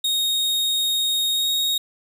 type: tone with pitch glide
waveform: 40% pulse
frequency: 3729 to 3755 Hz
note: A#7 to A#7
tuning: 0 to +12 cents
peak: -18 dBFS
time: 0.04-1.78 s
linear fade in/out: 5 ms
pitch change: +12 cents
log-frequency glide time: 1.33-1.48 s
effects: 10-bit

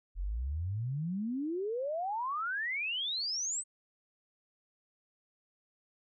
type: exponential sweep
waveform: sine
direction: up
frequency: 41.82 to 8372 Hz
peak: -32 dBFS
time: 0.15-3.64 s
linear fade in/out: 50 ms
effects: none

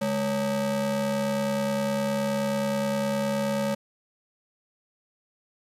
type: ring-modulated tone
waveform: square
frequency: 174.61 Hz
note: F3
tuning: in tune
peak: -22 dBFS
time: 0.01-3.75 s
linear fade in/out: 10 ms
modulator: 384 Hz
effects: resampled to 32000 Hz + 9-bit

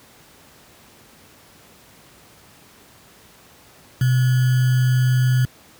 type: tone with sample-and-hold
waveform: sine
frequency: 126.8 Hz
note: B2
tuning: 46 cents sharp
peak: -13 dBFS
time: 4.01-5.45 s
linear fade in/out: 2 ms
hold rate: 1575 Hz
effects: pink hiss -49 dBFS RMS until 5.79 s + high-pass 80 Hz 12 dB/octave

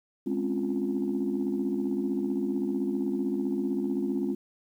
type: chord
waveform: sine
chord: Db major seventh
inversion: second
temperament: equal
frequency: 207.7 / 261.6 / 277.2 / 349.2 Hz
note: Ab3 / C4 / Db4 / F4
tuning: 0 / 0 / 0 / 0 cents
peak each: -31 dBFS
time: 0.26-4.35 s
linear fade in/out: 10 ms
effects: tanh soft clip ceiling -19 dBFS + 10-bit

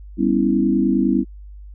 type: chord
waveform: sine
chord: C# half-diminished seventh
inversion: second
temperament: equal with one note detuned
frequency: 196 / 246.9 / 277.2 / 327.2 Hz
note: G3 / B3 / C#4 / E4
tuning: 0 / 0 / 0 / -13 cents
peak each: -20 dBFS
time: 0.17-1.25 s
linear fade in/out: 50 ms
effects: added 50 Hz sine -35 dBFS peak until 1.74 s

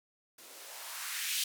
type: noise with band-pass filter sweep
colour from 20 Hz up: violet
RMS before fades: -39 dBFS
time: 0.38-1.44 s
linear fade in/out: 5 ms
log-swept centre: 270 to 3200 Hz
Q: 1.8
effects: none

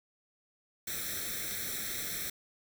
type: noise with comb filter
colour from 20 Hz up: white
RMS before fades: -37 dBFS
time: 0.87-2.3 s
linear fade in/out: 5 ms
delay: 0.52 ms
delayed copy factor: +0.9
effects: none

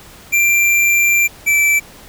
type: tone pair in turn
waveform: square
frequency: 2366 / 2325 Hz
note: D7 / D7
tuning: +12 / -18 cents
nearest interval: unison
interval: 30 cents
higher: first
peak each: -11 dBFS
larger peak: neither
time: 0.32-1.28 / 1.46-1.8 s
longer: first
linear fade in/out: 20 ms
effects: pink hiss -40 dBFS RMS until 2.08 s

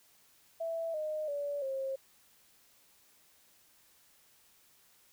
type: tone with pitch steps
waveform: sine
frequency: 660 / 615.8 / 574.6 / 536.1 Hz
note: E5 / D#5 / D5 / C5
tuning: +2 / -18 / -38 / +42 cents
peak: -33 dBFS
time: 0.6-1.96 s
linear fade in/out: 10 ms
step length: 340 ms
effects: white hiss -65 dBFS RMS until 5.12 s

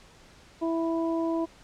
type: harmonic tone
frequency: 329.6 Hz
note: E4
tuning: in tune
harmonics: 1 / 2 / 3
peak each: -26 / -32 / -36 dBFS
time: 0.61-1.46 s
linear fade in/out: 20 ms
effects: pink hiss -54 dBFS RMS until 1.63 s + low-pass 7000 Hz 12 dB/octave

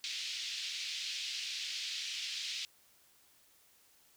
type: band-pass noise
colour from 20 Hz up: white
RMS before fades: -40 dBFS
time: 0.04-2.65 s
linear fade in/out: 0 ms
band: 2500 to 5000 Hz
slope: 24 dB/octave
effects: white hiss -66 dBFS RMS until 4.16 s

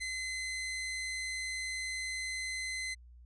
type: tone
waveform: sawtooth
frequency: 2050 Hz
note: C7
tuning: 36 cents flat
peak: -32 dBFS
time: 0-2.95 s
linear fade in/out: 20 ms
effects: added 60 Hz sine -52 dBFS peak until 3.25 s + resampled to 24000 Hz

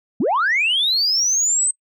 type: linear sweep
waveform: sine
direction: up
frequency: 174.2 to 8290 Hz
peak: -14 dBFS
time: 0.2-1.71 s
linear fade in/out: 5 ms
effects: noise-tail reverb RT60 0.1 s tail -25 dB re dry + tanh soft clip ceiling -12 dBFS

